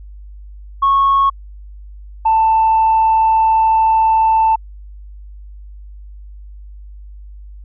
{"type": "tone pair in turn", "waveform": "sine", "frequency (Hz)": [1100, 887], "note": ["C#6", "A5"], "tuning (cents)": [-14, 14], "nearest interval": "major third", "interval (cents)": 372, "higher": "first", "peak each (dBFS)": -8, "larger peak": "neither", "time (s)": [[0.82, 1.3], [2.25, 4.56]], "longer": "second", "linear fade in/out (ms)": 10, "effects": ["tanh soft clip ceiling -6 dBFS", "added 50 Hz sine -32 dBFS peak until 7.64 s"]}